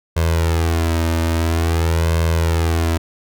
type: tone with flanger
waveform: sawtooth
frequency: 82.41 Hz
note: E2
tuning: in tune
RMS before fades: -17 dBFS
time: 0.16-2.98 s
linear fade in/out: 10 ms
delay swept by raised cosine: 1.9 to 3.3 ms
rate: 0.49 Hz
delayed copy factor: +0.7
effects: none